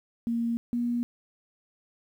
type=tone pair in turn; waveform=sine; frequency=233.1 / 239.4 Hz; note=A#3 / A#3; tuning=0 / +46 cents; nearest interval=unison; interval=46 cents; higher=second; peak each=-25 dBFS; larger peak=neither; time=0.27-0.57 / 0.73-1.03 s; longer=neither; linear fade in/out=0 ms; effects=10-bit